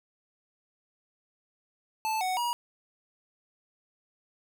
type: tone with pitch steps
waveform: square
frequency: 876 / 743 / 957 Hz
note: A5 / F#5 / A#5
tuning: -8 / +7 / +45 cents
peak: -28 dBFS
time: 2.05-2.53 s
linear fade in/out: 0 ms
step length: 160 ms
effects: none